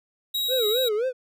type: tone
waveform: 45% pulse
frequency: 3829 Hz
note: A#7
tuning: 46 cents sharp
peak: -24 dBFS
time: 0.34-0.89 s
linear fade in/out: 10 ms
type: tone with vibrato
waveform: triangle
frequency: 466.2 Hz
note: A#4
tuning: in tune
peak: -20 dBFS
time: 0.48-1.13 s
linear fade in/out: 50 ms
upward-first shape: sine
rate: 3.8 Hz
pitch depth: 200 cents each way
effects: none